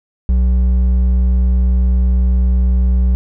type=tone with hard clipping; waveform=sine; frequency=62 Hz; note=B1; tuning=7 cents sharp; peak=-11 dBFS; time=0.29-3.15 s; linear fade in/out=0 ms; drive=5 dB; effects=none